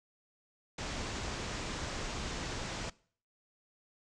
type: low-pass noise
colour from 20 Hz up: pink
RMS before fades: -39 dBFS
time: 0.78-2.9 s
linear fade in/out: 5 ms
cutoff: 7600 Hz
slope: 48 dB/octave
effects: noise-tail reverb RT60 0.5 s tail -22 dB re dry